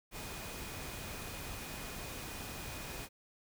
sine tone in noise, 2476 Hz, D#7, 9 cents flat, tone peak -54 dBFS, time 0.11-3.09 s, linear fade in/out 50 ms, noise pink, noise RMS -44 dBFS, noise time 0.11-3.09 s, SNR -13 dB, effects none

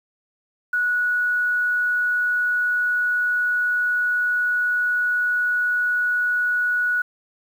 sine tone, 1466 Hz, F#6, 16 cents flat, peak -18 dBFS, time 0.73-7.02 s, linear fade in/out 5 ms, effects 8-bit

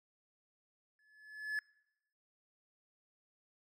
triangle tone with exponential growth, 1717 Hz, A6, 43 cents flat, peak -30 dBFS, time 0.99-1.59 s, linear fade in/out 1 ms, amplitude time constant 130 ms, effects noise-tail reverb RT60 0.9 s tail -24 dB re dry

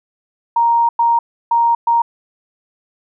sine tone bursts at uneven times, 934 Hz, A#5, 3 cents sharp, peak -10 dBFS, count 4, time 0.56-0.89 / 0.99-1.19 / 1.51-1.75 / 1.87-2.02 s, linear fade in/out 5 ms, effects none

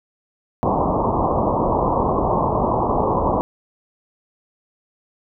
white low-pass noise, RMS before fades -19 dBFS, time 0.63-3.41 s, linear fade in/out 0 ms, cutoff 1100 Hz, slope 96 dB/octave, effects none

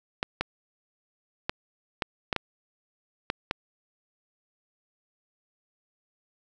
clicks, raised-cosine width 0.3 ms, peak -10 dBFS, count 8, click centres 0.229 / 0.41 / 1.495 / 2.022 / 2.328 / 2.363 / 3.301 / 3.511 s, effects none

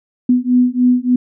sine beating tone pair, 246.9 / 250.3 Hz, B3 / B3, 0 / +23 cents, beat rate 3.4 Hz, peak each -13 dBFS, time 0.29-1.16 s, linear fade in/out 5 ms, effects none

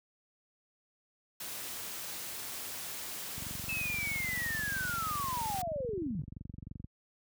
white noise, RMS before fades -41 dBFS, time 1.4-5.62 s, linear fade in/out 5 ms
click train, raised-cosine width 5 ms, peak -30 dBFS, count 81, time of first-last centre 3.38-6.843 s, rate 23.1 Hz
sine linear sweep, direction down, 2637 to 126.7 Hz, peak -33 dBFS, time 3.69-6.22 s, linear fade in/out 2 ms
effects high-pass 60 Hz 12 dB/octave

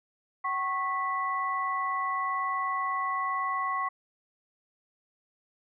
sine tone cluster, 760 / 1098 / 1977 Hz, F#5 / C#6 / B6, +46 / -17 / +1 cents, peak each -37 / -28 / -36 dBFS, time 0.44-3.89 s, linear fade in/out 10 ms, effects none

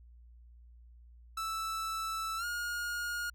45% pulse tone with pitch glide, 1318.5 to 1429.6 Hz, E6 to F6, 0 to +40 cents, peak -34 dBFS, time 1.37-3.3 s, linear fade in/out 5 ms, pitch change +140 cents, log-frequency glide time 2.37-2.45 s, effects added 59 Hz sine -53 dBFS peak until 3.34 s

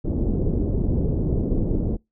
pink low-pass noise, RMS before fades -22 dBFS, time 0.04-1.97 s, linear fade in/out 20 ms, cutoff 430 Hz, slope 24 dB/octave, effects noise-tail reverb RT60 0.2 s tail -25 dB re dry

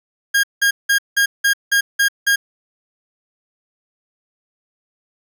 40% pulse tone bursts, 1624 Hz, G#6, 39 cents flat, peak -11 dBFS, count 8, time 0.34-2.36 s, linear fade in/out 10 ms, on 95 ms, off 180 ms, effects none

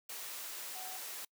sine tone in noise, 748 Hz, F#5, 19 cents sharp, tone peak -48 dBFS, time 0.75-0.97 s, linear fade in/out 5 ms, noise white, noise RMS -44 dBFS, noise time 0.09-1.25 s, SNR -7 dB, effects noise-tail reverb RT60 0.1 s tail -26 dB re dry + high-pass 400 Hz 12 dB/octave

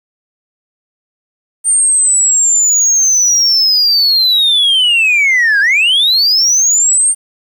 sine linear two-way sweep, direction down then up, 8870 to 1573 to 8870 Hz, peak -5 dBFS, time 1.64-7.15 s, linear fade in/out 50 ms, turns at 5.6 s, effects tanh soft clip ceiling -6 dBFS + 7-bit

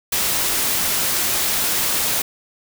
white noise, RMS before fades -20 dBFS, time 0.12-2.22 s, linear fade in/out 5 ms, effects none

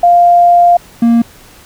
sine / triangle tone pair in turn, 698.5 / 233.1 Hz, F5 / A#3, 0 / 0 cents, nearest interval octave + perfect fifth, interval 1900 cents, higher first, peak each -3 dBFS, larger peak neither, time 0.03-0.77 / 1.02-1.22 s, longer first, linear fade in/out 5 ms, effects pink hiss -39 dBFS RMS until 1.65 s

